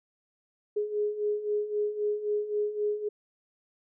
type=beating tone pair; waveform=sine; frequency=415.3 / 419.1 Hz; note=G#4 / G#4; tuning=0 / +16 cents; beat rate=3.8 Hz; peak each=-33 / -28 dBFS; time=0.76-3.09 s; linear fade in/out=10 ms; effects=none